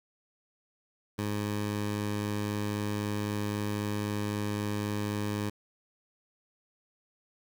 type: tone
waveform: 15% pulse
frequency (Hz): 103.83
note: G#2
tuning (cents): 0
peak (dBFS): -24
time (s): 1.18-5.5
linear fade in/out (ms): 10
effects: 9-bit